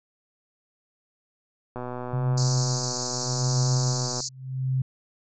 click train, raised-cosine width 1 ms, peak -20 dBFS, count 304, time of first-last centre 1.76-4.204 s, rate 124 Hz
sine tone with tremolo, 130.9 Hz, C3, 1 cent sharp, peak -20 dBFS, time 2.13-4.82 s, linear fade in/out 5 ms, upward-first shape sine, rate 0.81 Hz, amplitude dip 95%
white band-pass noise, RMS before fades -32 dBFS, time 2.37-4.29 s, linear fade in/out 10 ms, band 4300 to 7100 Hz, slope 96 dB/octave
effects none

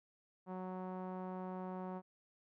sawtooth tone with low-pass filter, 185 Hz, F#3, in tune, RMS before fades -44 dBFS, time 0.46-2.02 s, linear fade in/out 50 ms, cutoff 950 Hz, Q 2.1, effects none

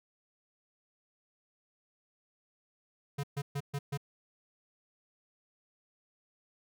square tone bursts, 141.6 Hz, C#3, 37 cents sharp, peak -33 dBFS, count 5, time 3.18-3.975 s, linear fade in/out 10 ms, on 55 ms, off 130 ms, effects none

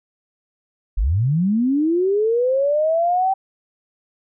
sine linear sweep, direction up, 37.85 to 779 Hz, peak -15 dBFS, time 0.97-3.34 s, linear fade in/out 10 ms, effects none

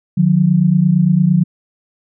sine tone pair together, 152.2 / 181 Hz, D#3 / F#3, -38 / -38 cents, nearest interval minor third, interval 300 cents, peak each -13 / -11 dBFS, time 0.17-1.44 s, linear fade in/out 10 ms, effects none

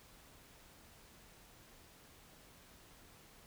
silence, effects pink hiss -61 dBFS RMS until 3.46 s

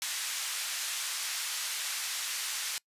white band-pass noise, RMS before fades -35 dBFS, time 0.02-2.78 s, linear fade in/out 0 ms, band 1400 to 8500 Hz, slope 12 dB/octave, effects noise-tail reverb RT60 0.1 s tail -25 dB re dry + resampled to 32000 Hz

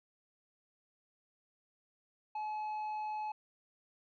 sine tone with tanh clipping, 854 Hz, G#5, 48 cents sharp, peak -37 dBFS, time 2.35-3.32 s, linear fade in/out 5 ms, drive 5 dB, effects none

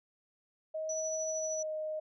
sine tone with pitch glide, 630 to 620.6 Hz, D#5 to D#5, +21 to -5 cents, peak -34 dBFS, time 0.74-2 s, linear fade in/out 10 ms, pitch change -26 cents, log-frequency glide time 1.3-1.78 s
sine tone with tremolo, 5920 Hz, F#8, in tune, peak -35 dBFS, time 0.89-1.63 s, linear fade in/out 5 ms, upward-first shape sine, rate 13 Hz, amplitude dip 35%
effects none

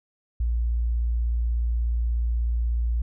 sine tone, 58.27 Hz, A#1, in tune, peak -21 dBFS, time 0.4-3.02 s, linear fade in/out 5 ms, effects none

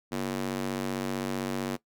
square tone with high-pass filter, 47.78 Hz, G1, 44 cents flat, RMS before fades -32 dBFS, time 0.11-1.77 s, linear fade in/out 20 ms, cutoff 240 Hz, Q 1.5, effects noise-tail reverb RT60 0.1 s tail -18 dB re dry

